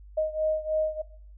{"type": "beating tone pair", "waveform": "sine", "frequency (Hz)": [622.3, 625.5], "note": ["D#5", "D#5"], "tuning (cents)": [0, 9], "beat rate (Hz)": 3.2, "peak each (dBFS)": [-26, -29], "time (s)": [0.17, 1.02], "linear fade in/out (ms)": 10, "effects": ["noise-tail reverb RT60 0.5 s tail -17 dB re dry", "added 50 Hz sine -45 dBFS peak until 1.37 s"]}